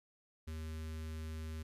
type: tone with notch filter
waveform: square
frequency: 79 Hz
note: D#2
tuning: 27 cents sharp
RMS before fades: -43 dBFS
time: 0.47-1.63 s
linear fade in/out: 10 ms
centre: 740 Hz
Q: 0.99
effects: resampled to 32000 Hz + 13-bit